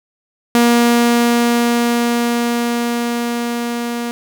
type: tone with level ramp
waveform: sawtooth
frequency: 237.3 Hz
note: A#3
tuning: 31 cents sharp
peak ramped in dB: -5 to -16 dBFS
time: 0.55-4.11 s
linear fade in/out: 0 ms
effects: none